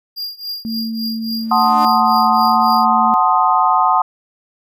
square tone with tremolo, 4808 Hz, D8, 40 cents sharp, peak -21 dBFS, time 0.16-2.86 s, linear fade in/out 20 ms, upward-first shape triangle, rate 3.6 Hz, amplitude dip 95%
sine tone, 224.8 Hz, A3, 37 cents sharp, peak -20 dBFS, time 0.65-3.14 s, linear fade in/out 0 ms
sawtooth tone with exponential growth, 299.9 Hz, D4, 36 cents sharp, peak -18 dBFS, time 1.29-1.85 s, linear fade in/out 1 ms, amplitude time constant 120 ms
sine chord, F# diminished seventh, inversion none, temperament equal, 740 / 880 / 1046.5 / 1244.5 Hz, F#5 / A5 / C6 / Eb6, 0 / 0 / 0 / 0 cents, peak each -16 dBFS, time 1.51-4.02 s, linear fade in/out 5 ms
effects none

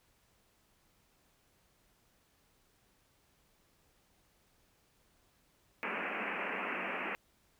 white band-pass noise, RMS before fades -38 dBFS, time 5.83-7.15 s, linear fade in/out 0 ms, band 180 to 2700 Hz, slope 96 dB/octave, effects pink hiss -71 dBFS RMS until 7.59 s

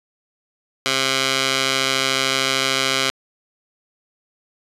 15% pulse tone with band-pass filter, 133.5 Hz, C3, 35 cents sharp, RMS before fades -20 dBFS, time 0.86-3.1 s, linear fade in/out 0 ms, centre 3700 Hz, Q 0.93, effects resampled to 32000 Hz

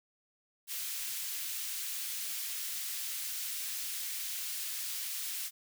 white high-pass noise, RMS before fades -38 dBFS, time 0.67-5.51 s, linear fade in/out 50 ms, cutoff 2200 Hz, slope 12 dB/octave, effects none

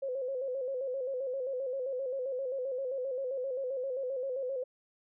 sine tone with vibrato, 523.3 Hz, C5, in tune, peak -32 dBFS, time 0.02-4.64 s, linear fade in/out 10 ms, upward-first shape square, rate 7.6 Hz, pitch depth 68 cents each way, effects none

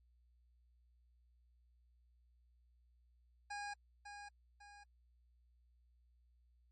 25% pulse tone with echo, 818 Hz, G#5, 26 cents flat, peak -39 dBFS, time 3.5-3.74 s, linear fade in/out 10 ms, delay 550 ms, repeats 2, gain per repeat -7 dB, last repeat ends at 4.84 s, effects added 60 Hz sine -68 dBFS peak until 6.71 s + MP3 32 kbps

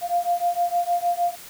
sine beating tone pair, 696 / 702.5 Hz, F5 / F5, -6 / +10 cents, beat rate 6.5 Hz, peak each -23 dBFS, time 0.01-1.36 s, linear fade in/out 50 ms, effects white hiss -42 dBFS RMS until 1.49 s

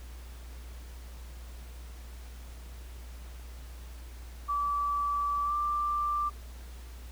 sine tone with pitch glide, 1155 to 1179.3 Hz, D6 to D6, -29 to +7 cents, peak -27 dBFS, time 4.48-6.3 s, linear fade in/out 20 ms, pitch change +36 cents, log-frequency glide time 5.44-5.53 s, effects added 60 Hz sine -42 dBFS peak until 7.11 s + pink hiss -54 dBFS RMS until 7.11 s

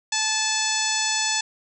harmonic tone, 870 Hz, A5, 20 cents flat, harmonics 1 / 2 / 3 / 4 / 5 / 6 / 7 / 8 / 9, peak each -30 / -30 / -30 / -30 / -30 / -30 / -30 / -30 / -30 dBFS, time 0.12-1.41 s, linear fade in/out 5 ms, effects none

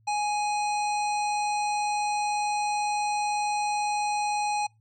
harmonic tone, 833 Hz, G#5, 5 cents sharp, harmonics 1 / 3 / 5 / 7 / 9 / 10, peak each -25 / -35 / -39 / -42 / -44 / -45 dBFS, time 0.07-4.67 s, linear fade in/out 10 ms, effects noise-tail reverb RT60 0.2 s tail -25 dB re dry + added 110 Hz sine -60 dBFS peak until 4.8 s

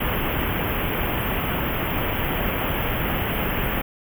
pink band-stop noise, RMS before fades -24 dBFS, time 0-3.82 s, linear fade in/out 10 ms, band 3200 to 12000 Hz, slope 96 dB/octave, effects none

